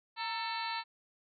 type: harmonic tone with a mistuned harmonic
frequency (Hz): 443.6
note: A4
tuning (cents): +14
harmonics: 2 / 3 / 4 / 5 / 6 / 7 / 8 / 9 / 10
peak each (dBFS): -37 / -44 / -44 / -45 / -45 / -52 / -51 / -43 / -46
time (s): 0.16-0.84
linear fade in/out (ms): 50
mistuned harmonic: 2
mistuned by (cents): +71
effects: none